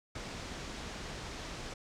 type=low-pass noise; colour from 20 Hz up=pink; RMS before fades=-43 dBFS; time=0.15-1.74 s; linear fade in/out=5 ms; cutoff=7000 Hz; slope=24 dB/octave; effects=none